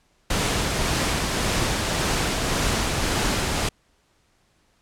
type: noise with tremolo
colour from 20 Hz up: pink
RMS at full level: -22 dBFS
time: 0.3-3.69 s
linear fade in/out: 5 ms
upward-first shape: triangle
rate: 1.8 Hz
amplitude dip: 25%
effects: pink hiss -64 dBFS RMS until 4.81 s + low-pass 9000 Hz 12 dB/octave